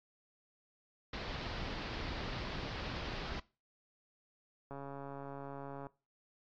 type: low-pass noise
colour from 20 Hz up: pink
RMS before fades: -41 dBFS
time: 1.13-3.4 s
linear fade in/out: 5 ms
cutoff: 4900 Hz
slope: 48 dB/octave
type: click train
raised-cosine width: 1 ms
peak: -32 dBFS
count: 162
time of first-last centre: 4.71-5.868 s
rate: 139 Hz
effects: noise-tail reverb RT60 0.3 s tail -20 dB re dry + AAC 64 kbps